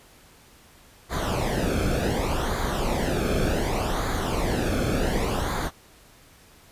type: noise with flanger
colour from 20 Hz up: brown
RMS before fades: -25 dBFS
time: 1.09-5.71 s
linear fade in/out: 50 ms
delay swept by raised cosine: 0.36 to 1.05 ms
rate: 0.67 Hz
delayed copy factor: -0.7
effects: pink hiss -53 dBFS RMS until 6.71 s + resampled to 32000 Hz